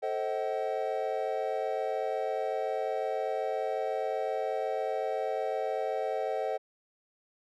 triangle chord, A diminished seventh, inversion none, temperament just, 440 / 528 / 633.6 / 760.3 Hz, A4 / C5 / Eb5 / Gb5, 0 / +16 / +31 / +47 cents, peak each -33 dBFS, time 0.02-6.58 s, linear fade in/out 20 ms, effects none

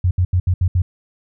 sine tone bursts at uneven times, 90.5 Hz, F#2, 38 cents flat, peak -12 dBFS, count 6, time 0.04-0.11 / 0.18-0.25 / 0.33-0.4 / 0.47-0.54 / 0.61-0.68 / 0.75-0.82 s, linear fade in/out 5 ms, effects none

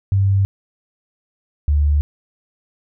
sine tone pair in turn, 98 / 73.18 Hz, G2 / D2, 0 / -6 cents, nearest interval perfect fourth, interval 506 cents, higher first, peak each -12 dBFS, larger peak neither, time 0.12-0.45 / 1.68-2.01 s, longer neither, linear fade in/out 0 ms, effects none

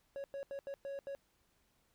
triangle tone bursts at uneven times, 554.4 Hz, C#5, in tune, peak -38 dBFS, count 6, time 0.16-0.24 / 0.34-0.43 / 0.51-0.59 / 0.67-0.74 / 0.85-0.99 / 1.07-1.15 s, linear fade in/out 0 ms, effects pink hiss -75 dBFS RMS until 1.94 s

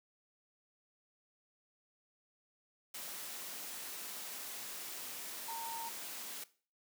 sine tone in noise, 916 Hz, A#5, 31 cents flat, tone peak -41 dBFS, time 5.48-5.89 s, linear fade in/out 5 ms, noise white, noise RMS -45 dBFS, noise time 2.94-6.44 s, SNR +1 dB, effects noise-tail reverb RT60 0.4 s tail -18 dB re dry + high-pass 200 Hz 12 dB/octave

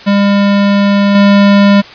square tone with level steps, 201 Hz, G3, 44 cents sharp, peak -7 / -4 dBFS, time 0.06-1.82 s, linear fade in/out 20 ms, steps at 1.15 s, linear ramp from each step 2 ms, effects white hiss -32 dBFS RMS until 1.94 s + resampled to 11025 Hz

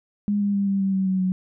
sine tone with pitch steps, 205.2 / 202.3 / 199.36 / 196.5 / 193.68 / 190.91 / 188.17 / 185.47 Hz, G#3 / G#3 / G3 / G3 / G3 / G3 / F#3 / F#3, -21 / -45 / +29 / +4 / -21 / -46 / +29 / +4 cents, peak -19 dBFS, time 0.28-1.32 s, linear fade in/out 0 ms, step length 130 ms, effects none

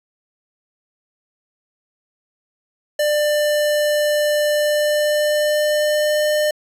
square tone with pitch glide, 595 to 603.3 Hz, D5 to D5, +22 to +46 cents, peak -16 dBFS, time 2.99-6.51 s, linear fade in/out 5 ms, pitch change +24 cents, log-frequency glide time 4.52-6.29 s, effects resampled to 32000 Hz

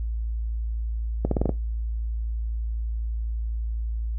accelerating click train, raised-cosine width 2 ms, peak -9 dBFS, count 6, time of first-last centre 1.25-1.493 s, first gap 63 ms, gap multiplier 0.87, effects noise-tail reverb RT60 0.2 s tail -18 dB re dry + added 56 Hz sine -25 dBFS peak until 4.18 s

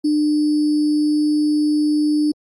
sine tone with sample-and-hold, 300.1 Hz, D4, 38 cents sharp, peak -14 dBFS, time 0.04-2.32 s, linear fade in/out 10 ms, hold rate 4900 Hz, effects low-pass 9000 Hz 12 dB/octave + Opus 24 kbps

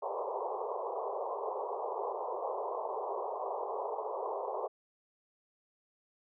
pink band-pass noise, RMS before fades -37 dBFS, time 0.02-4.68 s, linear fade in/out 10 ms, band 390 to 1100 Hz, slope 96 dB/octave, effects none

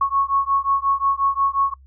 sine beating tone pair, 1100 / 1105.6 Hz, C#6 / C#6, -14 / -5 cents, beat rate 5.6 Hz, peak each -20 dBFS, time 0.01-1.74 s, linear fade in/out 5 ms, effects noise-tail reverb RT60 0.1 s tail -26 dB re dry + added 67 Hz sine -45 dBFS peak until 1.86 s

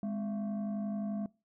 sine tone with frequency modulation, 206.8 Hz, G#3, 7 cents flat, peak -31 dBFS, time 0.03-1.26 s, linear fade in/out 2 ms, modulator 465 Hz, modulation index 0.51, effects noise-tail reverb RT60 0.3 s tail -23 dB re dry + tanh soft clip ceiling -30 dBFS

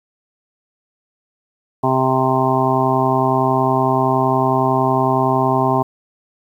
harmonic tone, 130.81 Hz, C3, in tune, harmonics 1 / 2 / 3 / 5 / 6 / 7 / 8, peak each -21 / -21 / -21 / -21 / -21 / -21 / -21 dBFS, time 1.83-5.83 s, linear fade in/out 10 ms, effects 8-bit

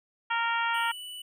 harmonic tone, 463.3 Hz, A#4, 11 cents flat, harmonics 2 / 3 / 4 / 5 / 6 / 7, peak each -29 / -30 / -34 / -37 / -36 / -39 dBFS, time 0.3-0.92 s, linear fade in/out 10 ms
square tone, 2967 Hz, F#7, 4 cents sharp, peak -39 dBFS, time 0.74-1.22 s, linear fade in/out 5 ms
effects none

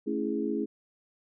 sine chord, A major seventh, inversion none, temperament equal, 220 / 277.2 / 329.6 / 415.3 Hz, A3 / C#4 / E4 / G#4, 0 / 0 / 0 / 0 cents, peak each -33 dBFS, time 0.06-0.66 s, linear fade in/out 20 ms, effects none

